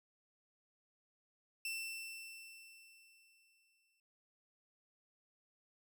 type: tone with exponential decay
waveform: sawtooth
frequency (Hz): 2680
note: E7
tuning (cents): +28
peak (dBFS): -35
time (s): 1.65-4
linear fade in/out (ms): 2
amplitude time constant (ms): 510
effects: none